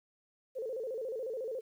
sine tone with vibrato, 481.5 Hz, B4, 44 cents flat, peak -35 dBFS, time 0.55-1.61 s, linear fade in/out 20 ms, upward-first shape square, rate 14 Hz, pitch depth 140 cents each way, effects 11-bit

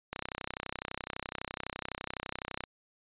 click train, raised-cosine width 0.3 ms, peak -19 dBFS, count 81, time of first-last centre 0.13-2.638 s, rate 31.9 Hz, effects resampled to 8000 Hz

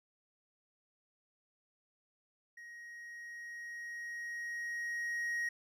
triangle tone with level ramp, 1885 Hz, A#6, 19 cents sharp, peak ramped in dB -47 to -31 dBFS, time 2.57-5.49 s, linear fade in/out 5 ms, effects none

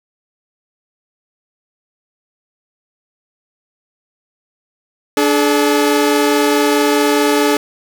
sawtooth tone pair together, 292.9 / 427 Hz, D4 / G#4, -5 / +48 cents, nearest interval perfect fifth, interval 653 cents, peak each -10 dBFS, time 5.17-7.57 s, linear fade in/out 2 ms, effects none

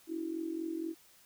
sine tone with amplitude modulation, 327.4 Hz, E4, 12 cents flat, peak -31 dBFS, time 0.07-0.95 s, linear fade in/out 50 ms, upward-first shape sine, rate 44.2 Hz, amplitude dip 75%, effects white hiss -62 dBFS RMS until 1.25 s

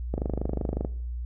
click train, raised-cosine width 2 ms, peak -15 dBFS, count 19, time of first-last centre 0.14-0.849 s, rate 25.4 Hz, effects noise-tail reverb RT60 0.6 s tail -19 dB re dry + added 60 Hz sine -30 dBFS peak until 1.25 s

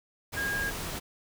sine tone in noise, 1630 Hz, G#6, 33 cents flat, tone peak -29 dBFS, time 0.36-0.71 s, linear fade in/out 20 ms, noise pink, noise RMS -36 dBFS, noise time 0.32-1 s, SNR +4 dB, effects none

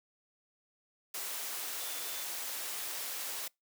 sine tone in noise, 3520 Hz, A7, in tune, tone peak -49 dBFS, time 1.8-2.24 s, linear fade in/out 5 ms, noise white, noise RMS -39 dBFS, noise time 1.14-3.48 s, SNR -13 dB, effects noise-tail reverb RT60 0.2 s tail -26 dB re dry + high-pass 400 Hz 12 dB/octave

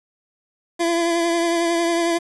25% pulse tone with vibrato, 338.4 Hz, E4, 45 cents sharp, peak -14 dBFS, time 0.79-2.19 s, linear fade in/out 20 ms, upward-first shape triangle, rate 11 Hz, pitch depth 31 cents each way, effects resampled to 24000 Hz + 7-bit

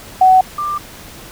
sine tone pair in turn, 749 / 1186.8 Hz, F#5 / D6, +21 / +18 cents, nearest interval minor sixth, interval 797 cents, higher second, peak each -5 / -17 dBFS, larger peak first, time 0.21-0.41 / 0.58-0.78 s, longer neither, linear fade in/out 5 ms, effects pink hiss -36 dBFS RMS until 1.31 s

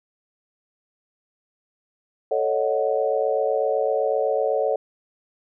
sine chord, D# half-diminished seventh, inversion second, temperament equal, 440 / 554.4 / 622.3 / 740 Hz, A4 / C#5 / D#5 / F#5, 0 / 0 / 0 / 0 cents, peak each -24 / -23 / -26 / -28 dBFS, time 2.31-4.76 s, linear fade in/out 5 ms, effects none

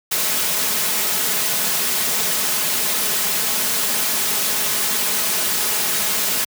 white noise with comb filter, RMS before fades -20 dBFS, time 0.11-6.45 s, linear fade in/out 10 ms, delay 4.7 ms, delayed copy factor +0.5, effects high-pass 100 Hz 12 dB/octave

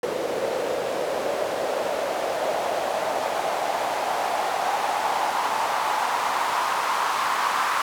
white noise with band-pass filter sweep, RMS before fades -25 dBFS, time 0.03-7.82 s, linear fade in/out 2 ms, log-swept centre 480 to 1100 Hz, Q 3.5, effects none

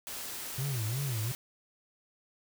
white noise, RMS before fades -40 dBFS, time 0.07-1.35 s, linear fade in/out 0 ms
triangle tone with vibrato, 123.47 Hz, B2, in tune, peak -29 dBFS, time 0.58-1.32 s, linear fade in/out 5 ms, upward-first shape sine, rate 2.8 Hz, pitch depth 250 cents each way
effects none

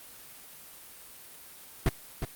brown noise with echo, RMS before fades -21 dBFS, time 1.86-1.89 s, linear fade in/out 2 ms, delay 360 ms, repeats 1, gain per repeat -8 dB, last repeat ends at 2.25 s, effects white hiss -49 dBFS RMS until 2.35 s + Opus 32 kbps

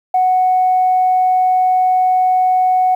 sine tone, 740 Hz, F#5, in tune, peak -9 dBFS, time 0.14-2.95 s, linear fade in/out 5 ms, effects tanh soft clip ceiling -5 dBFS + 8-bit

